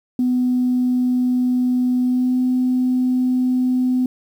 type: tone with pitch glide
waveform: sine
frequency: 250 to 253.2 Hz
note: B3 to B3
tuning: +21 to +43 cents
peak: -14 dBFS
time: 0.19-4.06 s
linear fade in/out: 2 ms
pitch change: +22 cents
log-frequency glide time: 2.02-2.38 s
effects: tanh soft clip ceiling -10 dBFS + 8-bit